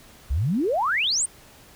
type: exponential sweep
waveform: sine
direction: up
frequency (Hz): 58.27 to 9370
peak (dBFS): -20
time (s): 0.3-1.26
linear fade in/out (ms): 10
effects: pink hiss -50 dBFS RMS until 1.75 s